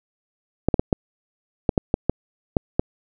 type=clicks; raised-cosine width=2 ms; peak=-3 dBFS; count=10; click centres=0.686 / 0.742 / 0.795 / 0.928 / 1.692 / 1.778 / 1.941 / 2.096 / 2.568 / 2.795 s; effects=none